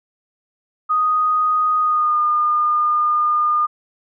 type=tone with pitch glide; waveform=sine; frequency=1244 to 1214.2 Hz; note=D#6 to D#6; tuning=-1 to -43 cents; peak=-14 dBFS; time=0.89-3.67 s; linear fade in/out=20 ms; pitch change=-42 cents; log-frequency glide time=1.8-2.2 s; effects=none